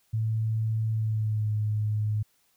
sine tone with pitch glide, 110.7 to 106.44 Hz, A2 to G#2, +11 to +43 cents, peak -24 dBFS, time 0.13-2.23 s, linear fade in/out 10 ms, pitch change -68 cents, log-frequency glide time 0.91-1.51 s, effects white hiss -68 dBFS RMS until 2.56 s

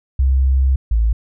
sine tone pair in turn, 66.3 / 55.75 Hz, C2 / A1, +23 / +23 cents, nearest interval minor third, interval 300 cents, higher first, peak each -10 / -11 dBFS, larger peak first, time 0.19-0.76 / 0.91-1.13 s, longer first, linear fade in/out 5 ms, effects tanh soft clip ceiling -6 dBFS

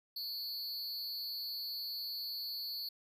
square tone with amplitude modulation, 4435 Hz, C#8, in tune, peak -35 dBFS, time 0.16-2.89 s, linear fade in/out 5 ms, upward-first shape sine, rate 296 Hz, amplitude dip 90%, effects none

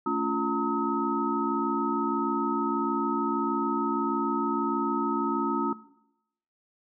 sine tone cluster, 219.8 / 281.4 / 347.9 / 913 / 1275 Hz, A3 / C#4 / F4 / A#5 / D#6, -2 / +26 / -7 / -36 / +42 cents, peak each -34 / -30 / -31 / -32 / -29 dBFS, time 0.06-5.73 s, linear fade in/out 5 ms, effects noise-tail reverb RT60 0.8 s tail -18 dB re dry

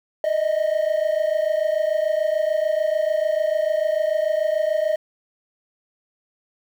triangle tone pair together, 609 / 635.8 Hz, D#5 / D#5, -37 / +37 cents, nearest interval minor second, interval 74 cents, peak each -19 dBFS, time 0.24-4.96 s, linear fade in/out 2 ms, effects tanh soft clip ceiling -9 dBFS + 8-bit

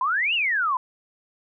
sine exponential two-way sweep, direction up then down, 979 to 2961 to 979 Hz, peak -20 dBFS, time 0.01-0.77 s, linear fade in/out 2 ms, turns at 0.34 s, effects none

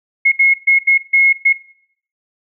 sine tone bursts at uneven times, 2167 Hz, C#7, 40 cents flat, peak -7 dBFS, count 6, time 0.25-0.32 / 0.39-0.54 / 0.67-0.79 / 0.87-0.98 / 1.13-1.33 / 1.45-1.53 s, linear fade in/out 10 ms, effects noise-tail reverb RT60 0.6 s tail -17 dB re dry

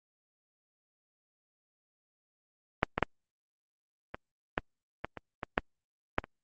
clicks, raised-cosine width 0.5 ms, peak -7 / -12 / -8 / -22 / -11 / -18 / -24 / -19 / -8 / -10 / -27 dBFS, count 11, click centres 2.831 / 2.98 / 3.027 / 4.145 / 4.579 / 5.046 / 5.173 / 5.432 / 5.579 / 6.184 / 6.241 s, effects Opus 32 kbps

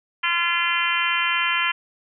harmonic tone, 343.1 Hz, F4, 31 cents flat, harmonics 3 / 4 / 5 / 6 / 7 / 8 / 9, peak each -27 / -27 / -27 / -27 / -27 / -27 / -27 dBFS, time 0.23-1.72 s, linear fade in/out 10 ms, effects none

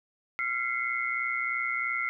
sine tone cluster, 1376 / 2049 / 2172 Hz, F6 / C7 / C#7, -26 / -37 / -36 cents, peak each -33 / -31 / -32 dBFS, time 0.39-2.09 s, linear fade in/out 0 ms, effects none

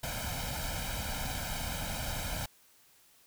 pink noise with comb filter, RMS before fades -36 dBFS, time 0.03-2.46 s, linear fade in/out 5 ms, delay 1.3 ms, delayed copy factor +0.85, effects white hiss -63 dBFS RMS until 3.26 s

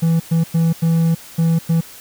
triangle tone bursts at uneven times, 164.81 Hz, E3, in tune, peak -10 dBFS, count 6, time 0.02-0.2 / 0.31-0.44 / 0.54-0.73 / 0.82-1.15 / 1.38-1.59 / 1.69-1.81 s, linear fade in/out 10 ms, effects white hiss -39 dBFS RMS until 2 s

